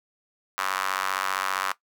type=tone with high-pass filter; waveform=square; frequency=47.57 Hz; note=F#1; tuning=49 cents sharp; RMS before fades=-28 dBFS; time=0.58-1.72 s; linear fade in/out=0 ms; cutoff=1200 Hz; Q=2.9; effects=noise-tail reverb RT60 0.1 s tail -17 dB re dry